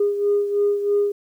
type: beating tone pair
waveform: sine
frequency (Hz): 407.6 / 410.7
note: G#4 / G#4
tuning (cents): -32 / -19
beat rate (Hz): 3.1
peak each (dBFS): -17 / -24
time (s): 0-1.12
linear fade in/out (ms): 5
effects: tanh soft clip ceiling -11 dBFS + 9-bit